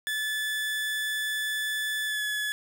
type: tone with pitch glide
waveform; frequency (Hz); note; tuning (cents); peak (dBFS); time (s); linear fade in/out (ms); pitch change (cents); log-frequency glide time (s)
30% pulse; 1735 to 1706.2; A6 to G#6; -25 to +46; -25; 0.07-2.52; 0; -29; 2.06-2.22
effects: none